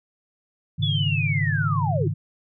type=chord; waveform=sine; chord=Ab suspended fourth; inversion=none; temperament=equal; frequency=103.83 / 138.59 / 155.56 Hz; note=Ab2 / Db3 / Eb3; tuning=0 / 0 / 0 cents; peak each=-25 dBFS; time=0.78-2.14 s; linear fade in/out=20 ms
type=linear sweep; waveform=sine; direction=down; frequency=3487 to 305.4 Hz; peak=-25 dBFS; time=0.82-2.08 s; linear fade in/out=10 ms
effects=none